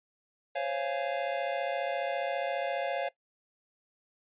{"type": "chord", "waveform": "square", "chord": "Db major seventh", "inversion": "third", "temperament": "just", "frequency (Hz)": [519.7, 554.4, 693, 831.5], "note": ["C5", "Db5", "F5", "Ab5"], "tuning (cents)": [-12, 0, -14, 2], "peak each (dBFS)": [-40, -34, -35, -40], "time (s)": [0.55, 3.09], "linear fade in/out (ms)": 10, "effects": ["noise-tail reverb RT60 0.1 s tail -18 dB re dry", "resampled to 8000 Hz"]}